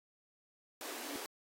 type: high-pass noise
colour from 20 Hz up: pink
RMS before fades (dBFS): -45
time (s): 0.81-1.26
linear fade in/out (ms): 0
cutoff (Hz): 250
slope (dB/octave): 96
type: tone with exponential growth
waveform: sine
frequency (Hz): 283.5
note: C#4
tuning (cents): +39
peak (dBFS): -38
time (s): 0.97-1.16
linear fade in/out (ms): 0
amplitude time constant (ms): 41
effects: AAC 48 kbps